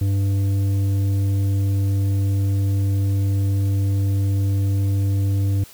sine tone with tanh clipping, 98.5 Hz, G2, 9 cents sharp, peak -18 dBFS, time 0.01-5.64 s, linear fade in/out 5 ms, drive 8 dB, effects white hiss -45 dBFS RMS until 5.73 s

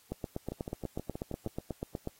two click trains, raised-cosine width 2 ms, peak -21 / -24 dBFS, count 17 / 7, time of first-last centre 0.12-2.074 / 0.52-1.472 s, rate 8.19 / 6.3 Hz, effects white hiss -63 dBFS RMS until 2.19 s + AAC 48 kbps

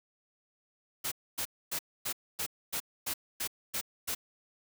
white noise bursts, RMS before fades -34 dBFS, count 10, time 1.04-4.15 s, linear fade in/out 10 ms, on 77 ms, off 260 ms, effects none

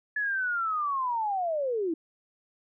sine linear sweep, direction down, 1720 to 309.1 Hz, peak -26 dBFS, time 0.16-1.94 s, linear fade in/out 5 ms, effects none

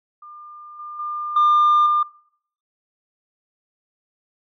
sine tone with level steps, 1200 Hz, D6, 37 cents sharp, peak -38 / -32 / -25 / -11 / -15 dBFS, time 0.22-2.03 s, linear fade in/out 5 ms, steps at 0.79 / 0.99 / 1.36 / 1.86 s, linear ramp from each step 5 ms, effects noise-tail reverb RT60 0.6 s tail -22 dB re dry + tanh soft clip ceiling -10 dBFS

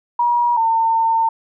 sine tone pair in turn, 957 / 905.2 Hz, A#5 / A5, +45 / +49 cents, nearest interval minor second, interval 96 cents, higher first, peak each -13 dBFS, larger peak neither, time 0.19-0.57 / 0.57-1.29 s, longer second, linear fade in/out 5 ms, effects none

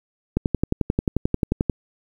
click train, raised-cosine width 3 ms, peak -6 dBFS, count 16, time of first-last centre 0.37-1.697 s, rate 11.3 Hz, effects 8-bit

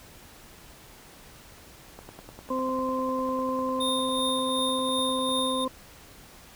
click train, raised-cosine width 1 ms, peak -28 dBFS, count 35, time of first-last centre 1.99-5.39 s, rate 10 Hz
harmonic tone, 259.7 Hz, C4, 13 cents flat, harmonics 1 / 2 / 4, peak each -30 / -30 / -30 dBFS, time 2.5-5.68 s, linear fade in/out 5 ms
square tone with tremolo, 3655 Hz, A#7, 35 cents flat, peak -27 dBFS, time 3.8-5.65 s, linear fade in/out 10 ms, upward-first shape triangle, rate 2.7 Hz, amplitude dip 55%
effects pink hiss -50 dBFS RMS until 6.55 s

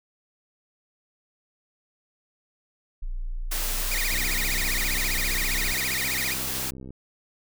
sine tone, 29.33 Hz, A#0, 12 cents sharp, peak -27 dBFS, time 3.02-5.73 s, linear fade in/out 10 ms
white noise, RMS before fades -30 dBFS, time 3.51-6.71 s, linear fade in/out 10 ms
sawtooth tone with vibrato, 2125 Hz, C7, 26 cents sharp, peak -24 dBFS, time 3.91-6.34 s, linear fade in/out 5 ms, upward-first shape sine, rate 15 Hz, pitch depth 270 cents each way
click train, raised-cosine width 3 ms, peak -28 dBFS, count 183, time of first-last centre 4.11-6.906 s, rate 65.1 Hz
effects none

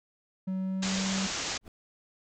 triangle tone with pitch glide, 188.4 to 192.36 Hz, F#3 to G3, +32 to -32 cents, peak -27 dBFS, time 0.47-1.27 s, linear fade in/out 10 ms, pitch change +36 cents, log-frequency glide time 0.58-1.15 s
white low-pass noise, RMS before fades -34 dBFS, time 0.82-1.58 s, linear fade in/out 10 ms, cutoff 7400 Hz, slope 96 dB/octave
brown noise with exponential growth, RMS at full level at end -38 dBFS, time 1.61-1.68 s, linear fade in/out 2 ms, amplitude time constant 15 ms
effects none

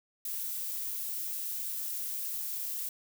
violet noise, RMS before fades -36 dBFS, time 0.25-2.89 s, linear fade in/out 2 ms, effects none

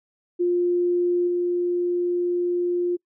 sine tone with level steps, 352.4 Hz, F4, 16 cents sharp, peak -18 / -20 dBFS, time 0.39-2.97 s, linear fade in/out 20 ms, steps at 1.27 s, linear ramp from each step 10 ms, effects noise-tail reverb RT60 0.1 s tail -26 dB re dry

